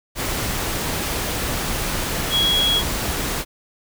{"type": "tone in noise", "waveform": "sine", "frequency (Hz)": 3322, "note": "G#7", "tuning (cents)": 0, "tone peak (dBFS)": -16, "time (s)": [2.3, 2.83], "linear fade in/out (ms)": 50, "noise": "pink", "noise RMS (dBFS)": -24, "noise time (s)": [0.15, 3.45], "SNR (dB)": 5, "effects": []}